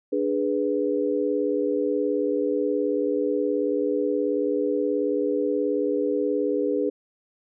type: chord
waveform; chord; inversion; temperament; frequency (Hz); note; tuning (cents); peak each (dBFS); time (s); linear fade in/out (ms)
sine; G# diminished; second; equal; 293.7 / 415.3 / 493.9; D4 / G#4 / B4; 0 / 0 / 0; -26 / -25 / -26; 0.12-6.9; 10
effects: none